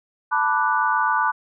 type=chord; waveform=sine; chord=B minor seventh; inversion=third; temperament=equal; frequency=880 / 987.8 / 1174.7 / 1480 Hz; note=A5 / B5 / D6 / F#6; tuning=0 / 0 / 0 / 0 cents; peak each=-23 dBFS; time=0.31-1.32 s; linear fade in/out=20 ms; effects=none